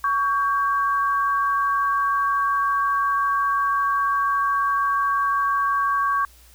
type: tone pair together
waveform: sine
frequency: 1123.6 / 1589 Hz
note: C#6 / G6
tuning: +23 / +23 cents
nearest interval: tritone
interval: 600 cents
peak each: -19 / -26 dBFS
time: 0.04-6.25 s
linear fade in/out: 2 ms
effects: added 60 Hz sine -50 dBFS peak until 6.54 s + white hiss -53 dBFS RMS until 6.54 s